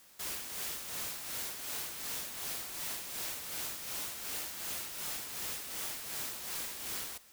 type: noise with tremolo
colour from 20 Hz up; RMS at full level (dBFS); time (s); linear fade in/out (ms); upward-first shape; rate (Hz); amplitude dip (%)
white; -38; 0.19-7.18; 10; sine; 2.7; 50
effects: white hiss -60 dBFS RMS until 7.32 s